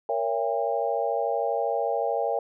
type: chord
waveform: sine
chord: A# diminished seventh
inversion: none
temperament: just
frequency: 466.2 / 559.4 / 671.3 / 805.5 Hz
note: A#4 / C#5 / E5 / G5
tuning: 0 / +16 / +31 / +47 cents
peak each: -29 dBFS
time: 0.09-2.39 s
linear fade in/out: 2 ms
effects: none